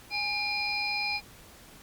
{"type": "harmonic tone with a mistuned harmonic", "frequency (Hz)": 830.6, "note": "G#5", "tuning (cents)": 0, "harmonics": [1, 3, 5, 6], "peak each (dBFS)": [-36, -30, -37, -35], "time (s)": [0.1, 1.21], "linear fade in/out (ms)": 50, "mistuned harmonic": 3, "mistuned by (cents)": -67, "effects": ["pink hiss -52 dBFS RMS until 1.82 s", "Opus 48 kbps"]}